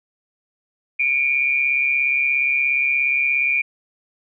sine tone pair together, 2267 / 2404 Hz, C#7 / D7, +38 / +40 cents, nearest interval minor second, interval 102 cents, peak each -23 / -17 dBFS, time 0.99-3.62 s, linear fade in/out 10 ms, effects none

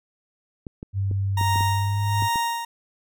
clicks, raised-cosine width 3 ms, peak -21 dBFS, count 8, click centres 0.668 / 0.829 / 1.113 / 1.412 / 1.559 / 1.608 / 2.223 / 2.358 s
sine tone with pitch glide, 98 to 102.99 Hz, G2 to G#2, 0 to -14 cents, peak -21 dBFS, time 0.93-2.29 s, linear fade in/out 50 ms, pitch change +86 cents, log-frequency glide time 1.61-2.02 s
40% pulse tone with tremolo, 932.3 Hz, A#5, in tune, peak -20 dBFS, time 1.37-2.65 s, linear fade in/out 5 ms, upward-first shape sine, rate 1.3 Hz, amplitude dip 70%
effects none

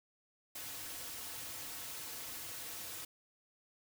white noise with comb filter, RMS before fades -45 dBFS, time 0.55-3.05 s, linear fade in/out 5 ms, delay 5 ms, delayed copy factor -0.65, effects none

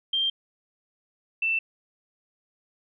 sine tone pair in turn, 3173 / 2668 Hz, G7 / E7, +20 / +20 cents, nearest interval minor third, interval 300 cents, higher first, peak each -22 dBFS, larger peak neither, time 0.13-0.3 / 1.42-1.59 s, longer neither, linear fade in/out 5 ms, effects none

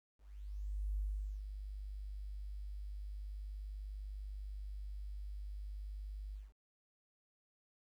sine tone with ADSR envelope, 50.2 Hz, G1, 42 cents sharp, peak -34 dBFS, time 0.18-6.53 s, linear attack 800 ms, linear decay 440 ms, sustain -8 dB, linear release 190 ms, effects 12-bit

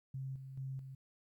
sine tone with tremolo, 133.5 Hz, C3, 35 cents sharp, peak -39 dBFS, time 0.14-0.95 s, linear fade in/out 5 ms, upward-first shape square, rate 2.3 Hz, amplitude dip 55%, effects 13-bit

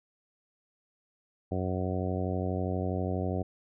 harmonic tone, 92.3 Hz, F#2, 4 cents flat, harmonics 1 / 2 / 3 / 4 / 5 / 6 / 7 / 8, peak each -32 / -35 / -37 / -38 / -39 / -40 / -40 / -41 dBFS, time 1.51-3.43 s, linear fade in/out 10 ms, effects none

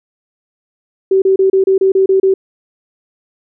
sine tone bursts, 383.5 Hz, G4, 38 cents flat, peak -7 dBFS, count 9, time 1.11-2.34 s, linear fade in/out 5 ms, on 110 ms, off 30 ms, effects none

